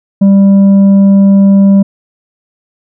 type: tone with tanh clipping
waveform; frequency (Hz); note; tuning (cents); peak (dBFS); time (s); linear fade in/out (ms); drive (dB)
sine; 196.9; G3; +8; -3; 0.21-1.83; 10; 5
effects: none